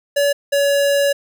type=tone pair in turn; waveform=square; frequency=570 / 565.1 Hz; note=C#5 / C#5; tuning=+48 / +33 cents; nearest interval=unison; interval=15 cents; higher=first; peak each=-14 dBFS; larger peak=neither; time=0.16-0.33 / 0.52-1.13 s; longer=second; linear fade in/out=10 ms; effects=none